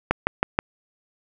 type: click train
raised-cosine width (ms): 0.5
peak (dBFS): -3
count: 4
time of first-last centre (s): 0.11-0.589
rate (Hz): 6.26
effects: none